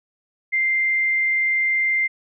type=tone; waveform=sine; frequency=2093 Hz; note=C7; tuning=in tune; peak=-17 dBFS; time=0.52-2.08 s; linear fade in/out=20 ms; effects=none